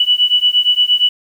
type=beating tone pair; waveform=sine; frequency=2953 / 2961.6 Hz; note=F#7 / F#7; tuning=-4 / +1 cents; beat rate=8.6 Hz; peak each=-13 dBFS; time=0-1.09 s; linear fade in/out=5 ms; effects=7-bit